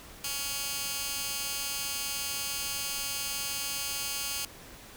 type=tone with high-pass filter; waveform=15% pulse; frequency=280 Hz; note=C#4; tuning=18 cents sharp; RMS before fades=-34 dBFS; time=0.24-4.45 s; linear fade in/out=2 ms; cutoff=3600 Hz; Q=0.57; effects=pink hiss -49 dBFS RMS until 4.96 s